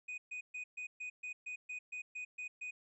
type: tone bursts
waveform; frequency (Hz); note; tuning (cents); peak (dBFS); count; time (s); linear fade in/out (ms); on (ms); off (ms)
triangle; 2489; D#7; 0; -39; 12; 0.08-2.71; 10; 100; 130
effects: resampled to 22050 Hz